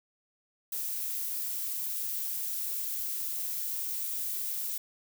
violet noise, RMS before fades -34 dBFS, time 0.72-4.78 s, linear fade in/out 5 ms, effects none

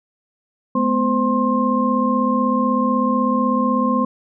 sine tone cluster, 214.3 / 250.4 / 518 / 1060 Hz, A3 / B3 / C5 / C6, -45 / +24 / -17 / +22 cents, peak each -21 / -19 / -24 / -20 dBFS, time 0.75-4.05 s, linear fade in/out 5 ms, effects none

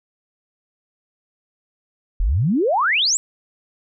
sine exponential sweep, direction up, 36.86 to 7902 Hz, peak -15 dBFS, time 2.2-3.17 s, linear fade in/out 0 ms, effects none

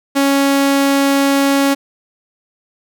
sawtooth tone, 277.2 Hz, C#4, in tune, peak -7 dBFS, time 0.15-1.75 s, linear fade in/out 20 ms, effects none

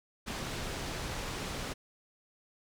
pink low-pass noise, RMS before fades -38 dBFS, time 0.26-1.74 s, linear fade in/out 20 ms, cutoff 7300 Hz, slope 12 dB/octave, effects none

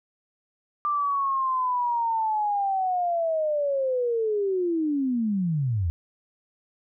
sine linear sweep, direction down, 1187 to 77.9 Hz, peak -22 dBFS, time 0.85-5.9 s, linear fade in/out 0 ms, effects none

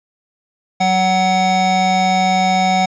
square tone pair together, 186.75 / 747 Hz, F#3 / F#5, +16 / +16 cents, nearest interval 2 octaves, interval 2400 cents, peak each -19 / -14 dBFS, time 0.8-2.86 s, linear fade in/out 10 ms, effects resampled to 16000 Hz

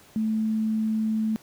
sine tone, 218.9 Hz, A3, 9 cents flat, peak -22 dBFS, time 0.16-1.36 s, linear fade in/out 0 ms, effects pink hiss -53 dBFS RMS until 1.42 s + high-pass 80 Hz 12 dB/octave

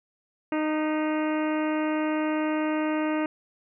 harmonic tone with a mistuned harmonic, 308.2 Hz, D#4, 16 cents flat, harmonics 1 / 2 / 3 / 4 / 5 / 6 / 7 / 8 / 9, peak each -25 / -31 / -35 / -37 / -39 / -41 / -42 / -43 / -44 dBFS, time 0.52-3.26 s, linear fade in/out 2 ms, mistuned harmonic 6, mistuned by +43 cents, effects none

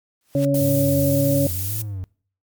white noise with exponential growth, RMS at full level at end -33 dBFS, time 0.21-0.45 s, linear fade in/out 1 ms, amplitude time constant 51 ms
harmonic tone, 140 Hz, C#3, 18 cents sharp, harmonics 1 / 2 / 4, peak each -20 / -20 / -20 dBFS, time 0.35-1.47 s, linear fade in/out 2 ms
violet noise, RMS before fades -27 dBFS, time 0.54-1.82 s, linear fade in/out 5 ms
triangle tone with vibrato, 99.5 Hz, G2, 26 cents sharp, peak -24 dBFS, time 0.61-2.04 s, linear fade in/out 0 ms, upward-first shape triangle, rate 1.9 Hz, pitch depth 210 cents each way
effects noise-tail reverb RT60 0.5 s tail -24 dB re dry + MP3 96 kbps

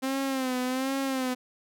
sawtooth tone with vibrato, 261.6 Hz, C4, in tune, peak -23 dBFS, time 0.02-1.35 s, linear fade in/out 20 ms, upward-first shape sine, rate 1.3 Hz, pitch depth 68 cents each way, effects none

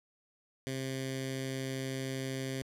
10% pulse tone with notch filter, 132.8 Hz, C3, 26 cents sharp, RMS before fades -37 dBFS, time 0.67-2.62 s, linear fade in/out 0 ms, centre 860 Hz, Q 0.74, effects low-pass 12000 Hz 12 dB/octave

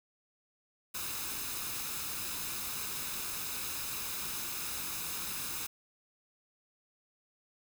white noise with comb filter, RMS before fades -38 dBFS, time 0.94-5.67 s, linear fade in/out 10 ms, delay 0.78 ms, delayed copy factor +0.5, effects none

